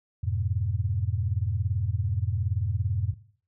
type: chord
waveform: sine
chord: F diminished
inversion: none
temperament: just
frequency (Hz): 87.31 / 104.77 / 125.72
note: F2 / Ab2 / Cb3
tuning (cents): 0 / +16 / +31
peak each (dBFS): -28 / -28 / -33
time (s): 0.23-3.14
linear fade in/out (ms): 10
effects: noise-tail reverb RT60 0.5 s tail -17 dB re dry